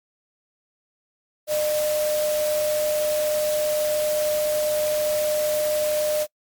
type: tone in noise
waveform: sine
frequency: 605 Hz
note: D#5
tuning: 49 cents flat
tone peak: -20 dBFS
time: 1.47-6.27 s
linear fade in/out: 50 ms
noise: white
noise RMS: -31 dBFS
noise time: 1.47-6.27 s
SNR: +8 dB
effects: noise-tail reverb RT60 0.1 s tail -24 dB re dry + MP3 96 kbps